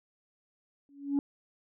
sine tone with exponential growth, 281.7 Hz, C#4, 28 cents sharp, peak -20 dBFS, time 0.89-1.19 s, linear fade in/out 1 ms, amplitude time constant 65 ms, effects tanh soft clip ceiling -22 dBFS

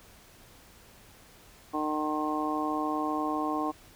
harmonic tone, 152.6 Hz, D#3, 33 cents flat, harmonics 2 / 3 / 4 / 5 / 6 / 7, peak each -31 / -39 / -39 / -34 / -40 / -33 dBFS, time 1.73-3.72 s, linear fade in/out 20 ms, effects pink hiss -55 dBFS RMS until 3.95 s

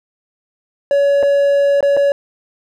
triangle tone with dropouts, 564 Hz, C#5, 30 cents sharp, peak -8 dBFS, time 0.91-2.12 s, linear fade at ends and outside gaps 1 ms, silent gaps 1.228-1.232 / 1.807-1.827 / 1.967-1.972 s, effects none

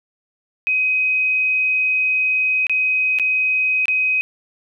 sine tone with dropouts, 2521 Hz, D#7, 22 cents sharp, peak -15 dBFS, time 0.67-4.21 s, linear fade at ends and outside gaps 0 ms, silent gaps 2.668-2.696 / 3.187-3.197 / 3.856-3.882 s, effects none

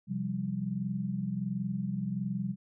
sine chord, C suspended fourth, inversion none, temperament equal, 130.81 / 174.61 / 196 Hz, C3 / F3 / G3, 0 / 0 / 0 cents, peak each -37 / -36 / -33 dBFS, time 0.07-2.56 s, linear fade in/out 50 ms, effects none

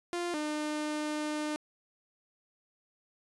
sawtooth tone pair in turn, 348.5 / 302.2 Hz, F4 / D4, -4 / +50 cents, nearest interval major second, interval 246 cents, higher first, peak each -28 dBFS, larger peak neither, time 0.13-0.34 / 0.34-1.56 s, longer second, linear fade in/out 0 ms, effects resampled to 24000 Hz

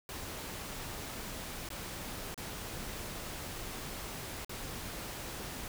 pink noise with dropouts, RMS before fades -42 dBFS, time 0.09-5.68 s, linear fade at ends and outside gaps 1 ms, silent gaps 1.689-1.703 / 2.344-2.377 / 4.447-4.494 s, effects none

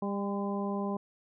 harmonic tone with a mistuned harmonic, 200 Hz, G3, 35 cents sharp, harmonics 1 / 2 / 3 / 4 / 5, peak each -32 / -37 / -40 / -41 / -40 dBFS, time 0.02-0.97 s, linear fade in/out 5 ms, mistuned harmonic 5, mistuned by +33 cents, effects none

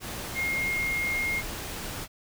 sine tone in noise, 2137 Hz, C7, 36 cents sharp, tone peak -26 dBFS, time 0.34-1.43 s, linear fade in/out 50 ms, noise pink, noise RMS -36 dBFS, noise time 0-2.08 s, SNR +7 dB, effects none

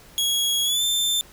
sawtooth tone with pitch glide, 3322 to 3560 Hz, G#7 to A7, 0 to +20 cents, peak -17 dBFS, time 0.18-1.21 s, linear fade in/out 0 ms, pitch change +120 cents, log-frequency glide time 0.64-0.83 s, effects pink hiss -49 dBFS RMS until 1.32 s

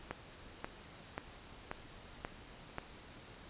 click train, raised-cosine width 0.5 ms, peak -23 dBFS, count 6, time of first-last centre 0.11-2.784 s, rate 1.87 Hz, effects pink hiss -54 dBFS RMS until 3.49 s + resampled to 8000 Hz

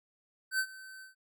square tone with ADSR envelope, 1536 Hz, G6, 36 cents flat, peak -27 dBFS, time 0.51-1.15 s, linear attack 79 ms, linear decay 69 ms, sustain -20 dB, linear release 130 ms, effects none

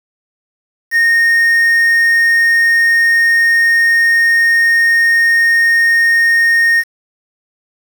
triangle tone with quantisation, 1848 Hz, A#6, 16 cents flat, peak -6 dBFS, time 0.91-6.84 s, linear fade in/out 50 ms, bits 5, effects none

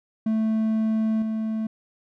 triangle tone with level steps, 220 Hz, A3, in tune, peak -18 / -22 dBFS, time 0.26-1.67 s, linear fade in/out 5 ms, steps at 1.22 s, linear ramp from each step 2 ms, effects none

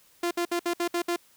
sawtooth tone bursts, 346 Hz, F4, 16 cents flat, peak -21 dBFS, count 7, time 0.23-1.162 s, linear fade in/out 5 ms, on 80 ms, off 62 ms, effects white hiss -60 dBFS RMS until 1.36 s

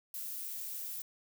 violet noise, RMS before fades -41 dBFS, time 0.14-1.02 s, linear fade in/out 2 ms, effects none

